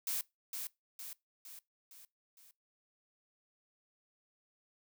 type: noise with echo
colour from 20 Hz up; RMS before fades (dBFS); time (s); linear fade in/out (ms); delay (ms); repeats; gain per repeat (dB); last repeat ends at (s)
blue; -36; 0.07-0.21; 2; 460; 5; -5; 2.51
effects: noise-tail reverb RT60 0.2 s tail -22 dB re dry